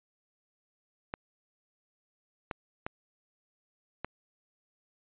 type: clicks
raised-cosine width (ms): 0.5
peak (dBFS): -19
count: 4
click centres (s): 1.139 / 2.512 / 2.865 / 4.046
effects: resampled to 8000 Hz